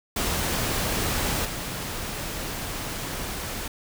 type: noise with level steps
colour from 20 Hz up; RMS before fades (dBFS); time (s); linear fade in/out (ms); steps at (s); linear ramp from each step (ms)
pink; -26 / -32; 0.16-3.68; 5; 1.44; 20
effects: none